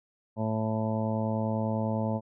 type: harmonic tone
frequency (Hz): 110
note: A2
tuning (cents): 0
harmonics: 1 / 2 / 3 / 4 / 5 / 6 / 7 / 8 / 9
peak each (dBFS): -31 / -30 / -42 / -41 / -35 / -37 / -47 / -38 / -46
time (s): 0.36-2.21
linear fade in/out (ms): 50
effects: none